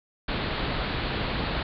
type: low-pass noise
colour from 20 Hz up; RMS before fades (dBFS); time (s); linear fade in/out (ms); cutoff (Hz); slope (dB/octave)
pink; -29; 0.28-1.63; 5; 4500; 96
effects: none